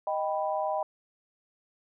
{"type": "chord", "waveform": "sine", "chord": "Eb augmented", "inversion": "none", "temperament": "equal", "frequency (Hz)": [622.3, 784, 987.8], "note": ["Eb5", "G5", "B5"], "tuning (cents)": [0, 0, 0], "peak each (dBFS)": [-30, -31, -34], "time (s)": [0.07, 0.83], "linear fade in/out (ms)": 2, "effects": []}